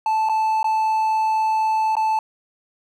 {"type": "tone with dropouts", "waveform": "triangle", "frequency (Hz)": 876, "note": "A5", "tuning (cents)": -8, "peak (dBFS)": -15, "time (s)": [0.06, 2.19], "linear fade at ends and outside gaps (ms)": 2, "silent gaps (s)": [[0.289, 0.295], [0.63, 0.643], [1.954, 1.967]], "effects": []}